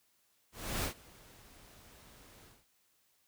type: noise with ADSR envelope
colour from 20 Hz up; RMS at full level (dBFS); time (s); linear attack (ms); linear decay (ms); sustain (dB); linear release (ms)
pink; -34; 0.52-2.66; 320; 95; -24; 210
effects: white hiss -73 dBFS RMS until 3.27 s